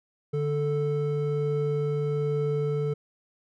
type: tone pair together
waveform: triangle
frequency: 146.83 / 439.3 Hz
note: D3 / A4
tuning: 0 / -3 cents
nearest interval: octave + perfect fifth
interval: 1897 cents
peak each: -25 dBFS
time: 0.33-2.94 s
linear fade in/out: 10 ms
effects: none